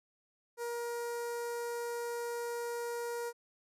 sawtooth tone with notch filter, 473.4 Hz, A#4, 27 cents sharp, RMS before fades -38 dBFS, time 0.57-3.33 s, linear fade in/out 50 ms, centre 3100 Hz, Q 0.77, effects resampled to 32000 Hz

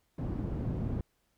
white low-pass noise, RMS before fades -34 dBFS, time 0.18-1.01 s, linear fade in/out 2 ms, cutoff 200 Hz, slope 12 dB/octave, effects pink hiss -75 dBFS RMS until 1.37 s

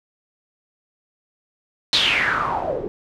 white noise with low-pass filter sweep, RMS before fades -21 dBFS, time 1.93-2.88 s, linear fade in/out 0 ms, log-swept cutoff 4100 to 380 Hz, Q 6.1, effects none

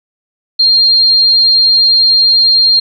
sine tone, 4203 Hz, C8, 7 cents sharp, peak -5 dBFS, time 0.59-2.8 s, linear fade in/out 10 ms, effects none

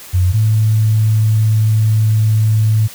sine tone pair in turn, 91 / 108.9 Hz, F#2 / A2, -28 / -17 cents, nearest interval minor third, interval 311 cents, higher second, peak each -9 dBFS, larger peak neither, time 0.13-0.33 / 0.33-2.88 s, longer second, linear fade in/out 20 ms, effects white hiss -35 dBFS RMS until 2.94 s

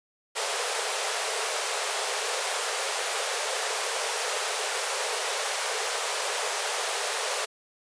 pink high-pass noise, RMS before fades -29 dBFS, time 0.35-7.46 s, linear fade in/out 20 ms, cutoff 410 Hz, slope 96 dB/octave, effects resampled to 22050 Hz

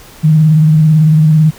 sine tone with vibrato, 155.56 Hz, D#3, in tune, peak -4 dBFS, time 0.23-1.51 s, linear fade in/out 20 ms, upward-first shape triangle, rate 18 Hz, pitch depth 57 cents each way, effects pink hiss -37 dBFS RMS until 1.58 s

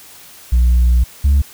sine tone pair in turn, 60.6 / 70.15 Hz, B1 / C#2, -32 / +21 cents, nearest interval minor third, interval 253 cents, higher second, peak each -6 dBFS, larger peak neither, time 0.52-1.04 / 1.24-1.42 s, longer first, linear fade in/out 10 ms, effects tanh soft clip ceiling -7 dBFS + white hiss -40 dBFS RMS until 1.53 s

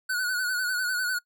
square tone with vibrato, 1480 Hz, F#6, in tune, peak -26 dBFS, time 0.09-1.19 s, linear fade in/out 10 ms, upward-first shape sine, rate 10 Hz, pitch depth 58 cents each way, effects noise-tail reverb RT60 0.1 s tail -23 dB re dry

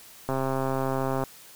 click train, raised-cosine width 1 ms, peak -14 dBFS, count 127, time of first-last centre 0.29-1.237 s, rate 133 Hz, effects white hiss -49 dBFS RMS until 1.55 s

